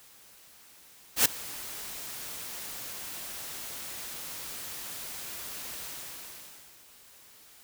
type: noise with ADSR envelope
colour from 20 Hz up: white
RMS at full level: -19 dBFS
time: 1.16-6.79 s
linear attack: 95 ms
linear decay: 5 ms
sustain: -21 dB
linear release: 950 ms
effects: white hiss -55 dBFS RMS until 7.63 s